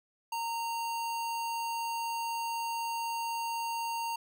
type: tone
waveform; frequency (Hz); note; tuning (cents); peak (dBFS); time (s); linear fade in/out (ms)
square; 924; A#5; -16; -33; 0.32-4.16; 5
effects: none